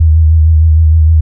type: tone with vibrato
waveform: sine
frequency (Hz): 79.4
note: D#2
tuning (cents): +36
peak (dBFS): -3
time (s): 0-1.21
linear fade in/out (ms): 10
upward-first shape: triangle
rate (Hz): 6.5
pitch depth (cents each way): 54
effects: none